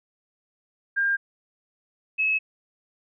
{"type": "tone pair in turn", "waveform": "sine", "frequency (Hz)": [1603, 2581], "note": ["G6", "E7"], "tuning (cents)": [38, -37], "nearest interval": "minor sixth", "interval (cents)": 825, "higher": "second", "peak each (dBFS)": -20, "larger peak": "neither", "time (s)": [[0.96, 1.17], [2.18, 2.39]], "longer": "neither", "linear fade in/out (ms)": 20, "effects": []}